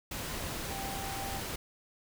sine tone in noise, 784 Hz, G5, in tune, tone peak -40 dBFS, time 0.7-1.4 s, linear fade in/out 5 ms, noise pink, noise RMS -38 dBFS, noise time 0.11-1.56 s, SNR -5 dB, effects none

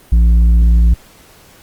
sine tone with tanh clipping, 57.3 Hz, A#1, 29 cents flat, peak -7 dBFS, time 0.12-0.94 s, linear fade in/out 5 ms, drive 6 dB, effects pink hiss -44 dBFS RMS until 1.62 s + Opus 32 kbps

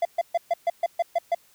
triangle tone bursts, 682 Hz, F5, 41 cents flat, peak -17 dBFS, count 9, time 0.02-1.348 s, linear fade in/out 5 ms, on 32 ms, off 130 ms, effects white hiss -59 dBFS RMS until 1.54 s

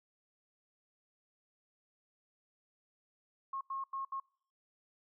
sine tone bursts at uneven times, 1082 Hz, C#6, 42 cents flat, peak -36 dBFS, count 4, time 3.53-3.61 / 3.7-3.84 / 3.93-4.05 / 4.12-4.2 s, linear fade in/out 5 ms, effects noise-tail reverb RT60 0.6 s tail -26 dB re dry

